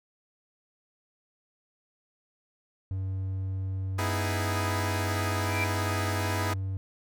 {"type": "tone with pitch glide", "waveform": "triangle", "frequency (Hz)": [95.2, 95.86], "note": ["F#2", "G2"], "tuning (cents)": [50, -38], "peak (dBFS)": -27, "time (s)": [2.91, 6.77], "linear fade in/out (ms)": 0, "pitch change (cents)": 12, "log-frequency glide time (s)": [4.8, 5.58]}
{"type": "chord", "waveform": "10% pulse", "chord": "E major seventh", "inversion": "second", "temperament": "equal", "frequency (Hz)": [246.9, 311.1, 329.6, 415.3], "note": ["B3", "D#4", "E4", "G#4"], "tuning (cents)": [0, 0, 0, 0], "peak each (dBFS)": -27, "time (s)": [3.98, 6.54], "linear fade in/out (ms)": 10}
{"type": "tone with exponential growth", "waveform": "sine", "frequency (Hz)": 2349, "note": "D7", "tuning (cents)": 0, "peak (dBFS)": -25, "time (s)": [5.32, 5.64], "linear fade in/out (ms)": 1, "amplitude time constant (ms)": 69}
{"effects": []}